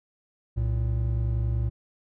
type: tone pair together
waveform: triangle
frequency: 63.4 / 114.08 Hz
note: B1 / A#2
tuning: +46 / -37 cents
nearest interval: minor seventh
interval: 1017 cents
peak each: -24 / -24 dBFS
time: 0.56-1.7 s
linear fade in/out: 20 ms
effects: none